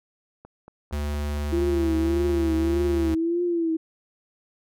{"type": "click train", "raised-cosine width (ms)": 1, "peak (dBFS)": -30, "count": 9, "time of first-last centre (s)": [0.45, 2.293], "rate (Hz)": 4.34}
{"type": "tone with pitch glide", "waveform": "square", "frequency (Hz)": [73.42, 74.49], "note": ["D2", "D2"], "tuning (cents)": [0, 25], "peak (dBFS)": -26, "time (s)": [0.92, 3.15], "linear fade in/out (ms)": 10, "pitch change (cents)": 25, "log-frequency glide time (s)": [1.46, 1.93]}
{"type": "tone with vibrato", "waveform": "sine", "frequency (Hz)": 337.1, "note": "E4", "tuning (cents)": 39, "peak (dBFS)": -21, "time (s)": [1.52, 3.77], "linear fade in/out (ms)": 10, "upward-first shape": "triangle", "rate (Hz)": 1.7, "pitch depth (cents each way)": 87}
{"effects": []}